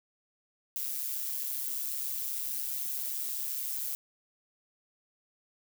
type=noise with amplitude modulation; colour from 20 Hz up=violet; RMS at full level=-32 dBFS; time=0.76-3.95 s; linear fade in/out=0 ms; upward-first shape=sine; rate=135 Hz; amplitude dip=60%; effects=none